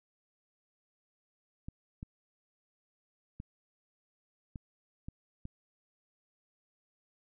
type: clicks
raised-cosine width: 5 ms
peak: -29 dBFS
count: 6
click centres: 1.685 / 2.029 / 3.401 / 4.558 / 5.085 / 5.454 s
effects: none